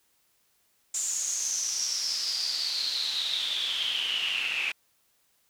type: noise with band-pass filter sweep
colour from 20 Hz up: pink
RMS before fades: -30 dBFS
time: 0.94-4.72 s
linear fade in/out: 5 ms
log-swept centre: 7300 to 2500 Hz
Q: 10
effects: white hiss -69 dBFS RMS until 5.49 s